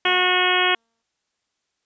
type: tone with exponential decay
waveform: 10% pulse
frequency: 228.8 Hz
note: A#3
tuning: 32 cents flat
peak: -30 dBFS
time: 0.05-1.02 s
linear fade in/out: 2 ms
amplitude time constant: 210 ms
type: harmonic tone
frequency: 364 Hz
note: F#4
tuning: 28 cents flat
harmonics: 1 / 2 / 3 / 4 / 5 / 6 / 7 / 8 / 9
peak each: -25 / -25 / -25 / -25 / -25 / -25 / -25 / -25 / -25 dBFS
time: 0.05-0.75 s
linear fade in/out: 5 ms
effects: white hiss -75 dBFS RMS until 1.85 s + resampled to 16000 Hz